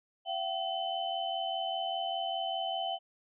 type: tone cluster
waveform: sine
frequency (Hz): 679 / 764 / 3040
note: F5 / G5 / F#7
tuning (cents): -49 / -45 / +46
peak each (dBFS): -36 / -35 / -37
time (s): 0.25-2.99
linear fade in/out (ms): 50
effects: none